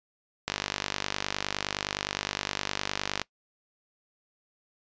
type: click train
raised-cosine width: 0.2 ms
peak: -10 dBFS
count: 137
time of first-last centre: 0.48-3.216 s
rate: 49.7 Hz
effects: noise-tail reverb RT60 0.1 s tail -22 dB re dry + resampled to 16000 Hz

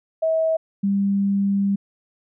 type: tone pair in turn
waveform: sine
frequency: 644 / 198.56 Hz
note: E5 / G3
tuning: -41 / +22 cents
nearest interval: octave + minor sixth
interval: 2037 cents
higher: first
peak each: -17 dBFS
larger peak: neither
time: 0.22-0.57 / 0.83-1.76 s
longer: second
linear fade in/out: 10 ms
effects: none

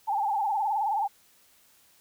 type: tone with vibrato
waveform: sine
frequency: 836 Hz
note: G#5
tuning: 11 cents sharp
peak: -24 dBFS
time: 0.07-1.08 s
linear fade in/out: 20 ms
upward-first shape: sine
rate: 19 Hz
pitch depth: 110 cents each way
effects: white hiss -61 dBFS RMS until 2 s

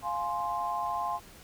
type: chord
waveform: sine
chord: F minor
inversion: none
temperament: just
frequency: 698.5 / 838.1 / 1047.7 Hz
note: F5 / Ab5 / C6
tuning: 0 / +16 / +2 cents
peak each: -35 / -34 / -32 dBFS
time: 0.02-1.2 s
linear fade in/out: 50 ms
effects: pink hiss -52 dBFS RMS until 1.43 s

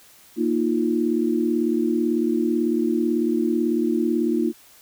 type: chord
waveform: sine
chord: Bb suspended fourth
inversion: none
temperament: equal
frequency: 233.1 / 311.1 / 349.2 Hz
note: Bb3 / Eb4 / F4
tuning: 0 / 0 / 0 cents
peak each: -23 dBFS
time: 0.36-4.53 s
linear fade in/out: 50 ms
effects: white hiss -51 dBFS RMS until 4.81 s

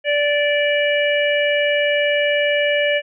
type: harmonic tone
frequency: 583 Hz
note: D5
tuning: 13 cents flat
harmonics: 1 / 3 / 4 / 5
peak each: -17 / -22 / -23 / -24 dBFS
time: 0.04-3.02 s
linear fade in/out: 50 ms
effects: none

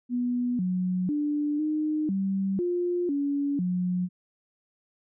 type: tone with pitch steps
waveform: sine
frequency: 245.1 / 182.8 / 294.9 / 306.5 / 193.8 / 352.9 / 283.6 / 180.4 Hz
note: B3 / F#3 / D4 / D#4 / G3 / F4 / C#4 / F#3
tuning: -13 / -21 / +7 / -26 / -20 / +18 / +40 / -44 cents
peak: -24 dBFS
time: 0.09-4.09 s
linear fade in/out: 50 ms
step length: 500 ms
effects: none

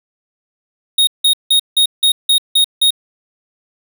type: tone bursts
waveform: square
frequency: 3734 Hz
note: A#7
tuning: 2 cents sharp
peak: -9 dBFS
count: 8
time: 0.98-2.906 s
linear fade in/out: 5 ms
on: 92 ms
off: 170 ms
effects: none

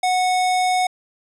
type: tone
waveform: square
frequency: 735 Hz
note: F#5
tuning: 12 cents flat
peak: -17 dBFS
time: 0.03-0.87 s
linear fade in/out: 5 ms
effects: resampled to 24000 Hz

